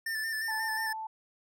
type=tone with vibrato; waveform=square; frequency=1776 Hz; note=A6; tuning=16 cents sharp; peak=-32 dBFS; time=0.06-0.93 s; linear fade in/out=5 ms; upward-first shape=square; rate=5.6 Hz; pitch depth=27 cents each way
type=tone; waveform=sine; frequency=880 Hz; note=A5; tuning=in tune; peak=-35 dBFS; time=0.48-1.07 s; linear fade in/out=5 ms
effects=none